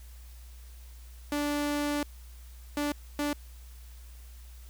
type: tone bursts at uneven times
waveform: sawtooth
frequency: 291.9 Hz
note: D4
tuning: 10 cents flat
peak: -24 dBFS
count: 3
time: 1.32-2.03 / 2.77-2.92 / 3.19-3.33 s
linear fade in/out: 2 ms
effects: added 60 Hz sine -45 dBFS peak until 4.69 s + white hiss -58 dBFS RMS until 4.69 s